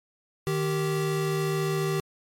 square tone pair together, 154.53 / 389.4 Hz, D#3 / G4, -12 / -12 cents, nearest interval octave + major third, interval 1600 cents, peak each -28 dBFS, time 0.47-2 s, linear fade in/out 0 ms, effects MP3 64 kbps

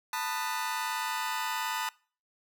sawtooth chord, B dominant seventh, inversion third, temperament just, 889 / 987.8 / 1234.7 / 1481.6 Hz, A5 / B5 / D#6 / F#6, +18 / 0 / -14 / +2 cents, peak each -31 / -32 / -34 / -36 dBFS, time 0.13-1.89 s, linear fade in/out 2 ms, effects noise-tail reverb RT60 0.4 s tail -23 dB re dry

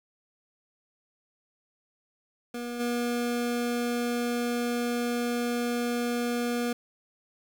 25% pulse tone with level steps, 240 Hz, B3, 49 cents flat, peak -29 / -23 dBFS, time 2.54-6.73 s, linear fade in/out 5 ms, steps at 2.79 s, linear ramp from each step 20 ms, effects 10-bit

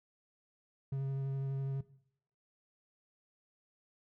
triangle tone with vibrato, 136 Hz, C#3, 33 cents flat, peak -31 dBFS, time 0.92-1.81 s, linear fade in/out 5 ms, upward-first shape sine, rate 12 Hz, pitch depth 12 cents each way, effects noise-tail reverb RT60 0.7 s tail -18 dB re dry

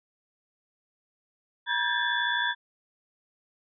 sine tone cluster, 961 / 1584 / 1643 / 1756 / 3453 Hz, B5 / G6 / G#6 / A6 / A7, -48 / +18 / -19 / -4 / -33 cents, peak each -31 dBFS, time 1.66-2.55 s, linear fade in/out 50 ms, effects none

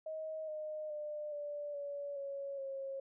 sine tone with pitch steps, 630 / 614.5 / 599.5 / 584.8 / 570.4 / 556.4 / 542.8 Hz, D#5 / D#5 / D5 / D5 / C#5 / C#5 / C#5, +21 / -22 / +36 / -7 / +49 / +6 / -36 cents, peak -39 dBFS, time 0.06-3 s, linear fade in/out 5 ms, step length 420 ms, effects none

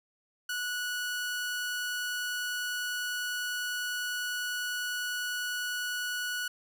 sawtooth tone, 1470 Hz, F#6, 12 cents flat, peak -28 dBFS, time 0.49-6.48 s, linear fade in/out 5 ms, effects none

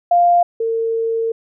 sine tone pair in turn, 698.5 / 454.1 Hz, F5 / A#4, 0 / -45 cents, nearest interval perfect fifth, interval 745 cents, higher first, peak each -9 / -16 dBFS, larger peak first, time 0.11-0.43 / 0.6-1.32 s, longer second, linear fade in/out 5 ms, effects none

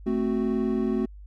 triangle chord, F# diminished, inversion first, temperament equal, 220 / 261.6 / 370 Hz, A3 / C4 / F#4, 0 / 0 / 0 cents, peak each -24 / -26 / -26 dBFS, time 0.06-1.06 s, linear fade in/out 10 ms, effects added 50 Hz sine -41 dBFS peak until 1.26 s

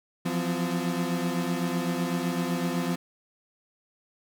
35% pulse tone cluster, 171 / 178.9 / 257.2 Hz, F3 / F3 / C4, -36 / +42 / -30 cents, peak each -29 dBFS, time 0.25-2.96 s, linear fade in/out 10 ms, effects none

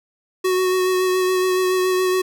square tone with vibrato, 370 Hz, F#4, in tune, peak -17 dBFS, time 0.44-2.22 s, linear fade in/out 10 ms, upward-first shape sine, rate 7.1 Hz, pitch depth 17 cents each way, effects none

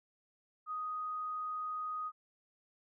sine tone, 1247 Hz, D#6, 3 cents sharp, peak -36 dBFS, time 0.66-2.12 s, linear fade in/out 50 ms, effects none

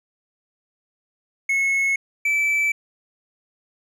triangle tone pair in turn, 2186 / 2316 Hz, C#7 / D7, -25 / -25 cents, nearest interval minor second, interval 100 cents, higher second, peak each -16 dBFS, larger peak neither, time 1.49-1.96 / 2.25-2.72 s, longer neither, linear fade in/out 5 ms, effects none

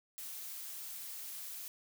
blue noise, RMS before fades -45 dBFS, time 0.18-1.68 s, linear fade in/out 0 ms, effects none

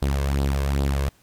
sawtooth tone with flanger, 69.3 Hz, C#2, in tune, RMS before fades -22 dBFS, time 0.02-1.09 s, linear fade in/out 0 ms, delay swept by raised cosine 0.22 to 1.92 ms, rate 2.5 Hz, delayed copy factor +0.6, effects pink hiss -58 dBFS RMS until 1.22 s + MP3 96 kbps

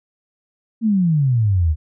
sine exponential sweep, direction down, 233.1 to 73.42 Hz, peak -13 dBFS, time 0.81-1.76 s, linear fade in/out 50 ms, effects none

